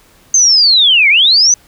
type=linear two-way sweep; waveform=sine; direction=down then up; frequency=6370 to 2093 to 6150 Hz; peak=-5 dBFS; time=0.34-1.54 s; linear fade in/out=2 ms; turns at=1.09 s; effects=pink hiss -47 dBFS RMS until 1.67 s